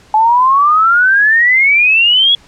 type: exponential sweep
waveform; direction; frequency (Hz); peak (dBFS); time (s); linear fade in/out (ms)
sine; up; 852 to 3382; -6; 0.14-2.35; 2
effects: pink hiss -44 dBFS RMS until 2.47 s + low-pass 7000 Hz 12 dB/octave